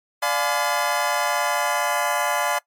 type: chord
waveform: 25% pulse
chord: D diminished seventh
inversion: none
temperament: just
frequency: 587.3 / 704.8 / 845.8 / 1014.9 Hz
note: D5 / F5 / Ab5 / Cb6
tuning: 0 / +16 / +31 / +47 cents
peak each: -22 dBFS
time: 0.22-2.59 s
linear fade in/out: 10 ms
effects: noise-tail reverb RT60 0.1 s tail -21 dB re dry + MP3 64 kbps